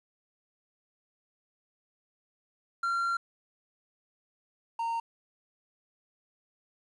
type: tone pair in turn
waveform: triangle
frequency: 1376 / 921 Hz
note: F6 / A#5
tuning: -26 / -21 cents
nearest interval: perfect fifth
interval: 695 cents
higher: first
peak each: -25 / -27 dBFS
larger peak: first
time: 2.83-3.17 / 4.79-5 s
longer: first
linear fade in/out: 5 ms
effects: resampled to 24000 Hz + 10-bit